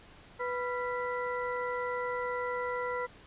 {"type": "harmonic tone with a mistuned harmonic", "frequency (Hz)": 493.9, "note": "B4", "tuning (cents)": 0, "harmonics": [1, 2, 3, 4], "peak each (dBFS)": [-34, -37, -39, -40], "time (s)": [0.39, 3.07], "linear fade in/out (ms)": 20, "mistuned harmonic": 3, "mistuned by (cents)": -130, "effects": ["pink hiss -55 dBFS RMS until 3.26 s", "resampled to 8000 Hz"]}